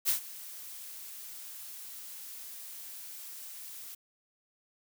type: noise with ADSR envelope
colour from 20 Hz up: blue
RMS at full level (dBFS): -26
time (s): 0.05-3.95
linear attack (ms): 37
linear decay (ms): 110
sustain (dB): -19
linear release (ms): 7
effects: none